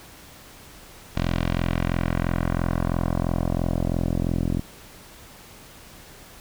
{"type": "tone with low-pass filter sweep", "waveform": "10% pulse", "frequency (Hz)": 42.99, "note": "F1", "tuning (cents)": -27, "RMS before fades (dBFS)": -24, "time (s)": [1.15, 4.61], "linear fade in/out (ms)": 20, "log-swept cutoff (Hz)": [4300, 350], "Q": 1.2, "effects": ["pink hiss -46 dBFS RMS until 6.4 s"]}